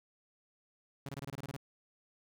sawtooth tone bursts, 138.59 Hz, C#3, in tune, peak -36 dBFS, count 10, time 1.06-1.566 s, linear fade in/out 2 ms, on 29 ms, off 24 ms, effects none

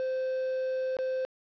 triangle tone with dropouts, 519 Hz, C5, 14 cents flat, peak -26 dBFS, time 0-1.25 s, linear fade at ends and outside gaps 0 ms, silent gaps 0.968-0.988 s, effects resampled to 11025 Hz + 9-bit

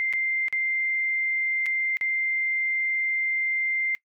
sine tone with dropouts, 2093 Hz, C7, in tune, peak -23 dBFS, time 0-3.95 s, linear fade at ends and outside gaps 0 ms, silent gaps 0.127-0.135 / 0.483-0.526 / 1.659-1.664 / 1.97-2.011 s, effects noise-tail reverb RT60 0.1 s tail -21 dB re dry

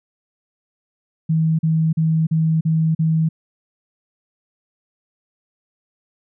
sine tone bursts, 160.2 Hz, E3, 49 cents flat, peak -14 dBFS, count 6, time 1.29-3.29 s, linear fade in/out 10 ms, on 300 ms, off 40 ms, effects none

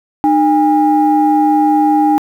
sine tone pair together, 304.2 / 812 Hz, D#4 / G#5, -39 / -39 cents, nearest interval octave + perfect fourth, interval 1700 cents, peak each -10 dBFS, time 0.24-2.18 s, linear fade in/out 0 ms, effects tanh soft clip ceiling -1 dBFS + 7-bit

